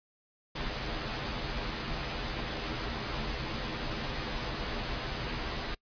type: noise with comb filter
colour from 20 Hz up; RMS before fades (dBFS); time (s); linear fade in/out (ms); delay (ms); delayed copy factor
pink; -35; 0.55-5.75; 10; 11; -0.65
effects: noise-tail reverb RT60 0.1 s tail -24 dB re dry + resampled to 11025 Hz